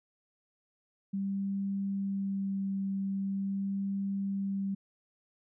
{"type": "tone with vibrato", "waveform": "sine", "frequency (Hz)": 196, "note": "G3", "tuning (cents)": 0, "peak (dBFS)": -30, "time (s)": [1.13, 4.75], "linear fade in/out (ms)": 10, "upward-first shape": "sine", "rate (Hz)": 0.43, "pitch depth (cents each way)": 9, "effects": []}